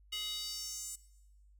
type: tone with high-pass filter sweep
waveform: square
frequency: 420 Hz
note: G#4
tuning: 19 cents sharp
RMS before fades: -41 dBFS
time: 0.12-0.96 s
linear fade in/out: 10 ms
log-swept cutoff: 3000 to 8000 Hz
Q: 4
effects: noise-tail reverb RT60 1.0 s tail -19 dB re dry + added 50 Hz sine -59 dBFS peak until 1.59 s